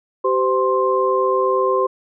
sine tone cluster, 385.5 / 514 / 1051 Hz, G4 / C5 / C6, -29 / -31 / +7 cents, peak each -19 dBFS, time 0.24-1.87 s, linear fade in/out 10 ms, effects none

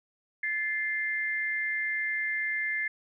sine tone pair together, 1742 / 2093 Hz, A6 / C7, -18 / 0 cents, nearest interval minor third, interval 318 cents, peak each -31 / -30 dBFS, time 0.43-2.88 s, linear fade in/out 5 ms, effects none

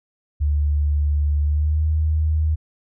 sine tone with pitch glide, 73.42 to 77.79 Hz, D2 to D#2, 0 to 0 cents, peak -16 dBFS, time 0.4-2.56 s, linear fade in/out 20 ms, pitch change +100 cents, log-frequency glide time 1.43-1.85 s, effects none

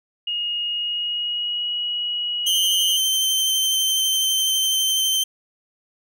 sine tone with pitch glide, 2866 to 2909 Hz, F7 to F#7, +44 to -30 cents, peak -22 dBFS, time 0.27-2.97 s, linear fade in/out 5 ms, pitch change +26 cents, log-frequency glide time 0.65-1.7 s
sawtooth tone with vibrato, 3107 Hz, G7, 16 cents flat, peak -15 dBFS, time 2.46-5.24 s, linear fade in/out 10 ms, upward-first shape triangle, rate 12 Hz, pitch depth 14 cents each way
effects none

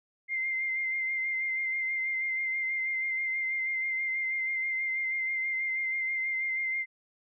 sine tone with vibrato, 2093 Hz, C7, in tune, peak -28 dBFS, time 0.28-6.86 s, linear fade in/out 50 ms, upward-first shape sine, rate 6.2 Hz, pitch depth 24 cents each way, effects none

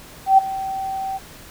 sine tone with ADSR envelope, 772 Hz, G5, 27 cents flat, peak -6 dBFS, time 0.26-1.19 s, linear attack 120 ms, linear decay 13 ms, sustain -17 dB, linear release 27 ms, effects pink hiss -42 dBFS RMS until 1.5 s

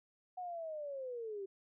sine linear sweep, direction down, 740 to 380.8 Hz, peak -40 dBFS, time 0.37-1.46 s, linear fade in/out 10 ms, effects none

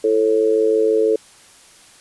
sine tone with amplitude modulation, 440 Hz, A4, in tune, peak -9 dBFS, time 0.04-1.16 s, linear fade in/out 5 ms, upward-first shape sine, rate 106 Hz, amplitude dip 85%, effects white hiss -47 dBFS RMS until 2 s + resampled to 24000 Hz

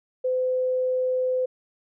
sine tone, 510 Hz, C5, 44 cents flat, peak -21 dBFS, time 0.24-1.46 s, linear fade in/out 10 ms, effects none

